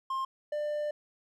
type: tone pair in turn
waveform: triangle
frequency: 1061 / 595.5 Hz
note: C6 / D5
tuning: +24 / +24 cents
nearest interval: minor seventh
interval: 1000 cents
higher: first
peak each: -28 dBFS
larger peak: neither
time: 0.1-0.25 / 0.52-0.91 s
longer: second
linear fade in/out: 5 ms
effects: none